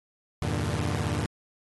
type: chord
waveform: sawtooth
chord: E half-diminished seventh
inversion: none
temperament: equal with one note detuned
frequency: 82.41 / 98 / 116.54 / 148.71 Hz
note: E2 / G2 / Bb2 / D3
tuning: 0 / 0 / 0 / +22 cents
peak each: -28 dBFS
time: 0.42-1.26 s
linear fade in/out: 0 ms
effects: AAC 32 kbps